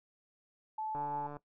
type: tone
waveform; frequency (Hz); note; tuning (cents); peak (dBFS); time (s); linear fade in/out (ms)
sine; 869; A5; -22; -35; 0.78-1.27; 5
type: click train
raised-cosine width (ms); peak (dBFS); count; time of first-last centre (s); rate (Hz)
1; -31; 62; 0.95-1.368; 146
effects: noise-tail reverb RT60 0.1 s tail -18 dB re dry